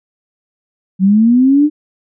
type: linear sweep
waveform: sine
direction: up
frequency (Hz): 183.7 to 304.8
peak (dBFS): -6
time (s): 0.99-1.7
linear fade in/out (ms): 50
effects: none